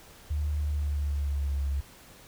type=tone with pitch glide; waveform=sine; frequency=74.4 to 69.42 Hz; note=D2 to C#2; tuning=+23 to +3 cents; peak=-26 dBFS; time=0.3-1.81 s; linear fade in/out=10 ms; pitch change=-120 cents; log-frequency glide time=0.59-1.64 s; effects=pink hiss -52 dBFS RMS until 2.27 s